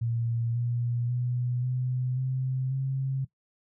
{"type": "tone with pitch steps", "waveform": "sine", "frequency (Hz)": [116.54, 119.82, 123.18, 126.65, 130.21, 133.87], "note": ["A#2", "A#2", "B2", "B2", "C3", "C3"], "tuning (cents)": [0, 48, -4, 44, -8, 40], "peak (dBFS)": -26, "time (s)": [0.01, 3.25], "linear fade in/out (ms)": 10, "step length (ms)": 540, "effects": ["noise-tail reverb RT60 0.1 s tail -17 dB re dry"]}